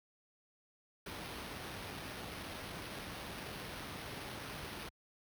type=noise with sample-and-hold; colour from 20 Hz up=pink; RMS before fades=-45 dBFS; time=1.06-4.89 s; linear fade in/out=5 ms; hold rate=7350 Hz; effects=high-pass 60 Hz 12 dB/octave